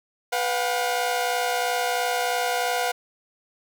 sawtooth tone cluster, 493.7 / 715 / 778 Hz, B4 / F5 / G5, -1 / +41 / -13 cents, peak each -24 / -21 / -27 dBFS, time 0.32-2.92 s, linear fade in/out 10 ms, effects none

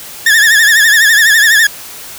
40% pulse tone with vibrato, 1751 Hz, A6, 9 cents flat, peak -4 dBFS, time 0.26-1.67 s, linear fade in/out 5 ms, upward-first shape triangle, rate 12 Hz, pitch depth 120 cents each way, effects white hiss -29 dBFS RMS until 2.18 s

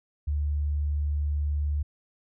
sine tone, 73.42 Hz, D2, in tune, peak -24 dBFS, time 0.27-1.83 s, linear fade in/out 10 ms, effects none

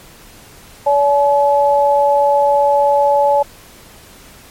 sine tone pair together, 570.6 / 855 Hz, C#5 / A5, +50 / -50 cents, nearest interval perfect fifth, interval 700 cents, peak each -12 dBFS, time 0.86-3.43 s, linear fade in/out 10 ms, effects pink hiss -41 dBFS RMS until 4.5 s + MP3 64 kbps

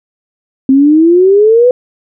sine exponential sweep, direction up, 261.6 to 507 Hz, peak -3 dBFS, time 0.69-1.71 s, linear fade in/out 2 ms, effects none

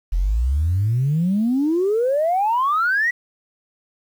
sine exponential sweep, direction up, 40.89 to 1975.5 Hz, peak -15 dBFS, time 0.12-3.11 s, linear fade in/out 10 ms, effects tanh soft clip ceiling -12 dBFS + 8-bit

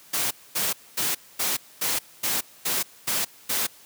white noise bursts, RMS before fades -25 dBFS, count 9, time 0.13-3.67 s, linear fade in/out 10 ms, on 180 ms, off 240 ms, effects white hiss -51 dBFS RMS until 3.85 s + high-pass 100 Hz 12 dB/octave

